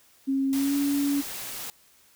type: tone with pitch glide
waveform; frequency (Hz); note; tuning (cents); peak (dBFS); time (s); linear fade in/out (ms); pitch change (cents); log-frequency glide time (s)
sine; 270.4 to 282.9; C#4 to C#4; -43 to +35; -22; 0.27-1.22; 20; +78; 0.52-0.74
type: noise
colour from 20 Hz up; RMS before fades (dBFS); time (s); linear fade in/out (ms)
white; -36; 0.53-1.7; 0
effects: white hiss -59 dBFS RMS until 2.15 s